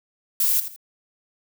violet noise with echo, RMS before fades -20 dBFS, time 0.4-0.6 s, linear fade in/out 2 ms, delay 81 ms, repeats 2, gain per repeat -11 dB, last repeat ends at 0.762 s, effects none

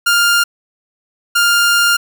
sawtooth tone bursts at uneven times, 1403 Hz, F6, 8 cents sharp, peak -6 dBFS, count 2, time 0.06-0.44 / 1.35-1.97 s, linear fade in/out 10 ms, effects none

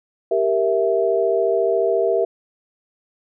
sine chord, E diminished, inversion first, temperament equal, 392 / 466.2 / 659.3 Hz, G4 / Bb4 / E5, 0 / 0 / 0 cents, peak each -20 dBFS, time 0.31-2.25 s, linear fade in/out 5 ms, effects none

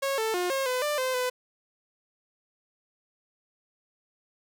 sawtooth tone with pitch steps, 548 / 442.7 / 357.6 / 539 / 505 / 593 / 516 / 502 Hz, C#5 / A4 / F4 / C#5 / B4 / D5 / C5 / B4, -20 / +11 / +41 / -49 / +39 / +17 / -24 / +28 cents, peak -22 dBFS, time 0.02-1.3 s, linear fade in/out 10 ms, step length 160 ms, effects none

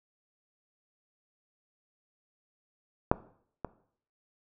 clicks, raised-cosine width 1 ms, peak -7 / -19 dBFS, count 2, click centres 3.115 / 3.647 s, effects noise-tail reverb RT60 0.6 s tail -18 dB re dry

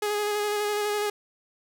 sawtooth tone with vibrato, 416.3 Hz, G#4, 4 cents sharp, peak -21 dBFS, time 0.02-1.1 s, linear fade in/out 5 ms, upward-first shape square, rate 12 Hz, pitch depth 15 cents each way, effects none

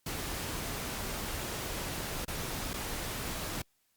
pink noise with dropouts, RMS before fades -37 dBFS, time 0.06-3.62 s, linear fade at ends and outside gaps 5 ms, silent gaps 2.25-2.279 / 2.734-2.739 s, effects white hiss -74 dBFS RMS until 3.96 s + Opus 48 kbps

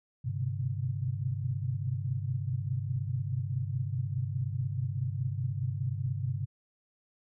sine tone cluster, 100 / 125.5 / 130.3 / 146.8 Hz, G2 / B2 / C3 / D3, +35 / +28 / -7 / 0 cents, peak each -34 / -38 / -33 / -39 dBFS, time 0.24-6.46 s, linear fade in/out 20 ms, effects none

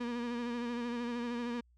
35% pulse tone with vibrato, 238.9 Hz, A#3, 43 cents sharp, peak -33 dBFS, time 0-1.61 s, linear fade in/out 10 ms, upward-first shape sine, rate 13 Hz, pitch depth 36 cents each way, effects added 60 Hz sine -63 dBFS peak until 1.77 s + low-pass 4000 Hz 12 dB/octave

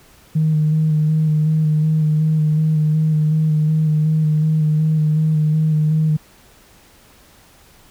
sine tone with vibrato, 155 Hz, D#3, 6 cents flat, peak -12 dBFS, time 0.35-6.17 s, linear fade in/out 10 ms, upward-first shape square, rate 2.7 Hz, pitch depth 19 cents each way, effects tanh soft clip ceiling -8 dBFS + pink hiss -49 dBFS RMS until 7.9 s

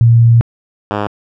sine / 5% pulse tone pair in turn, 116.54 / 103.59 Hz, A#2 / G#2, 0 / -4 cents, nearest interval major second, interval 204 cents, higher first, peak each -4 dBFS, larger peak neither, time 0.01-0.41 / 0.91-1.07 s, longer first, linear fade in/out 0 ms, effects low-pass 2000 Hz 12 dB/octave

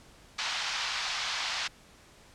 white band-pass noise, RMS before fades -33 dBFS, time 0.38-1.68 s, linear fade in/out 10 ms, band 780 to 5100 Hz, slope 24 dB/octave, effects pink hiss -56 dBFS RMS until 2.34 s + low-pass 9000 Hz 12 dB/octave

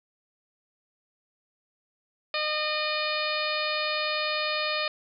harmonic tone with a mistuned harmonic, 610 Hz, D#5, 34 cents flat, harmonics 1 / 2 / 3 / 4 / 5 / 6 / 7 / 8, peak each -32 / -33 / -35 / -32 / -37 / -35 / -35 / -38 dBFS, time 2.34-4.88 s, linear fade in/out 2 ms, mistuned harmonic 5, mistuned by -34 cents, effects none

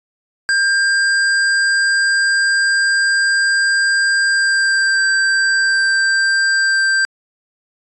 square tone with pitch glide, 1595 to 1574.9 Hz, G6 to G6, +30 to +8 cents, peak -13 dBFS, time 0.49-7.05 s, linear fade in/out 0 ms, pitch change -22 cents, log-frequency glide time 4.27-5.03 s, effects resampled to 22050 Hz

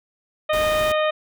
harmonic tone, 616 Hz, D#5, 17 cents flat, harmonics 1 / 2 / 3 / 4 / 5 / 6, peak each -19 / -25 / -29 / -31 / -33 / -35 dBFS, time 0.49-1.11 s, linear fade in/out 10 ms
pink noise, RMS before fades -31 dBFS, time 0.53-0.92 s, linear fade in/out 2 ms
effects none

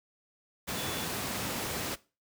sine tone in noise, 3449 Hz, A7, 35 cents flat, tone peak -42 dBFS, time 0.76-1.06 s, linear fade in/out 20 ms, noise pink, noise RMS -34 dBFS, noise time 0.67-1.96 s, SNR -11 dB, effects noise-tail reverb RT60 0.3 s tail -19 dB re dry + high-pass 100 Hz 12 dB/octave

